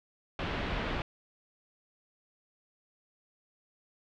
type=low-pass noise; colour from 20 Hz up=pink; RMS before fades=-34 dBFS; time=0.39-1.02 s; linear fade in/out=2 ms; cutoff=3400 Hz; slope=24 dB/octave; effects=none